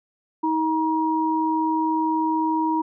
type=tone pair together; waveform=sine; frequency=317.4 / 951 Hz; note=D#4 / A#5; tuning=+35 / +34 cents; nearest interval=octave + perfect fifth; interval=1899 cents; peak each=-22 dBFS; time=0.43-2.82 s; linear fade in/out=10 ms; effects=none